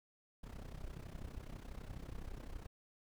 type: noise with amplitude modulation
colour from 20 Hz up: brown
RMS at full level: -44 dBFS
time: 0.43-2.67 s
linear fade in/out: 10 ms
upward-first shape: sine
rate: 32 Hz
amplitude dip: 80%
effects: none